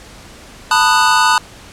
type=chord; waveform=square; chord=B dominant seventh; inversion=third; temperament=just; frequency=889 / 987.8 / 1234.7 / 1481.6 Hz; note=A5 / B5 / D#6 / F#6; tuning=+18 / 0 / -14 / +2 cents; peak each=-16 dBFS; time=0.71-1.38 s; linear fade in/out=2 ms; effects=pink hiss -38 dBFS RMS until 1.72 s + low-pass 9000 Hz 12 dB/octave